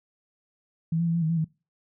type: tone with pitch steps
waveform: sine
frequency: 163.2 / 169.5 / 166.2 / 169.9 / 158 / 167.3 / 158.3 Hz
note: E3 / E3 / E3 / F3 / D#3 / E3 / D#3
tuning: -17 / +49 / +15 / -47 / +27 / +26 / +30 cents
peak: -22 dBFS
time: 0.92-1.445 s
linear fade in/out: 5 ms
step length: 75 ms
effects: noise-tail reverb RT60 0.3 s tail -23 dB re dry